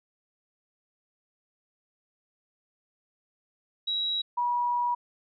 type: tone pair in turn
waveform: sine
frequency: 3868 / 967 Hz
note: B7 / B5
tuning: -37 / -37 cents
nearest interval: 2 octaves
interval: 2400 cents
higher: first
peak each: -26 / -24 dBFS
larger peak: second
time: 3.87-4.22 / 4.37-4.95 s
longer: second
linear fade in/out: 10 ms
effects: none